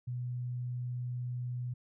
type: tone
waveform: sine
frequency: 123.47 Hz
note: B2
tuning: in tune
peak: -34 dBFS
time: 0.07-1.74 s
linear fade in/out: 10 ms
effects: none